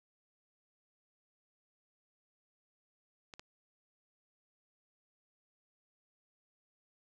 clicks, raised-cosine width 0.2 ms, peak -30 dBFS, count 2, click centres 3.338 / 3.395 s, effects none

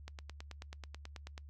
click train, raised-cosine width 0.2 ms, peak -29 dBFS, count 13, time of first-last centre 0.08-1.379 s, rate 9.24 Hz, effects noise-tail reverb RT60 0.1 s tail -24 dB re dry + added 72 Hz sine -49 dBFS peak until 1.49 s

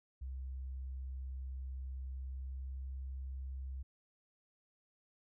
sine tone with pitch glide, 65.41 to 66.06 Hz, C2 to C2, 0 to +17 cents, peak -40 dBFS, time 0.21-3.83 s, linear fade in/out 10 ms, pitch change +17 cents, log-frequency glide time 2.11-2.88 s, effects none

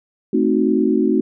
sine chord, A diminished seventh, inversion none, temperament equal, 220 / 261.6 / 311.1 / 370 Hz, A3 / C4 / Eb4 / Gb4, 0 / 0 / 0 / 0 cents, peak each -19 dBFS, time 0.33-1.21 s, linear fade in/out 5 ms, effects none

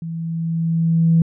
sine tone with level ramp, 164.81 Hz, E3, in tune, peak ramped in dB -25 to -9 dBFS, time 0.02-1.22 s, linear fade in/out 2 ms, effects tanh soft clip ceiling -5 dBFS

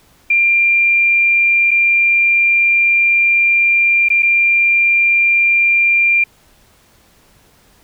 sine tone with dropouts, 2384 Hz, D7, 25 cents sharp, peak -9 dBFS, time 0.3-6.24 s, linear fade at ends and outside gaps 5 ms, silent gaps 1.709-1.713 / 4.087-4.101 / 4.224-4.229 s, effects pink hiss -51 dBFS RMS until 7.83 s

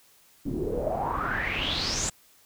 pink noise with low-pass filter sweep, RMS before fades -29 dBFS, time 0.45-2.1 s, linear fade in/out 10 ms, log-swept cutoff 260 to 7800 Hz, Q 7.7, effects white hiss -59 dBFS RMS until 2.45 s

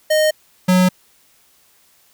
square tone pair in turn, 618 / 183.37 Hz, D#5 / F#3, -12 / -15 cents, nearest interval octave + major sixth, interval 2103 cents, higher first, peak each -13 / -11 dBFS, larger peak second, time 0.1-0.31 / 0.68-0.89 s, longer neither, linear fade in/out 10 ms, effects white hiss -55 dBFS RMS until 2.13 s

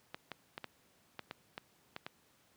clicks, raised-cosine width 0.3 ms, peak -25 dBFS, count 9, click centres 0.145 / 0.317 / 0.579 / 0.643 / 1.193 / 1.311 / 1.579 / 1.964 / 2.065 s, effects pink hiss -69 dBFS RMS until 2.56 s + high-pass 100 Hz 12 dB/octave

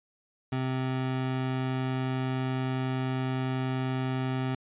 25% pulse tone, 130.2 Hz, C3, 8 cents flat, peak -24 dBFS, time 0.52-4.55 s, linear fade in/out 5 ms, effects resampled to 8000 Hz

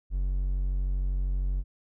triangle tone, 46.38 Hz, F#1, 5 cents sharp, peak -23 dBFS, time 0.1-1.64 s, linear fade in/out 50 ms, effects none

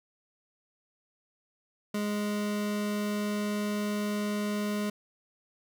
square tone pair together, 207.7 / 415.3 Hz, G#3 / G#4, 0 / 0 cents, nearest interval octave, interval 1200 cents, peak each -30 / -38 dBFS, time 1.94-4.9 s, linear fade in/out 5 ms, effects none

